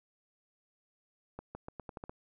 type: accelerating click train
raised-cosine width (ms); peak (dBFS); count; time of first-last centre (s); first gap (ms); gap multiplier
1; -28; 8; 1.39-2.095; 160; 0.84
effects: none